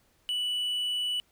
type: tone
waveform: triangle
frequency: 2960 Hz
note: F#7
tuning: in tune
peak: -26 dBFS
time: 0.29-1.2 s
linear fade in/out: 0 ms
effects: pink hiss -67 dBFS RMS until 1.31 s